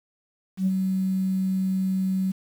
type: tone with ADSR envelope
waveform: sine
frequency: 189.1 Hz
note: F#3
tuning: 38 cents sharp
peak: -17 dBFS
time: 0.57-2.32 s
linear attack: 93 ms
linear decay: 38 ms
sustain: -4 dB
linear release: 11 ms
effects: tanh soft clip ceiling -14 dBFS + 8-bit